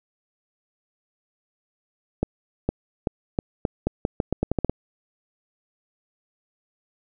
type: accelerating click train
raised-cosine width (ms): 2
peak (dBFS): -8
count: 14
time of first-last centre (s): 2.23-4.696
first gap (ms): 460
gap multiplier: 0.83
effects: none